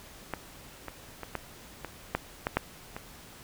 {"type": "clicks", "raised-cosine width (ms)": 0.5, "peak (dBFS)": [-16, -22, -22, -16, -21, -11, -13, -9, -22], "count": 9, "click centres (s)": [0.337, 0.883, 1.233, 1.353, 1.847, 2.15, 2.469, 2.57, 2.965], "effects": ["pink hiss -50 dBFS RMS until 3.43 s"]}